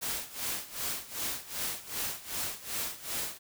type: noise with tremolo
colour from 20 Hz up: white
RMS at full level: -33 dBFS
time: 0.01-3.39 s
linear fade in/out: 20 ms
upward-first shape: sine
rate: 2.6 Hz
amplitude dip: 85%
effects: none